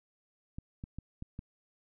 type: clicks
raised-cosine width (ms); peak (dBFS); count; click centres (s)
5; -28; 5; 0.585 / 0.839 / 0.986 / 1.224 / 1.391
effects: none